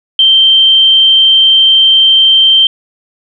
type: tone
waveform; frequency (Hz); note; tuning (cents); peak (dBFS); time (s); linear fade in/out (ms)
sine; 3134; G7; -1; -3; 0.19-2.67; 2
effects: none